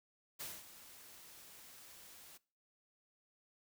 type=noise with ADSR envelope; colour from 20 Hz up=white; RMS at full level=-44 dBFS; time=0.39-2.38 s; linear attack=18 ms; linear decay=220 ms; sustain=-13 dB; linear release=15 ms; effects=noise-tail reverb RT60 0.4 s tail -22 dB re dry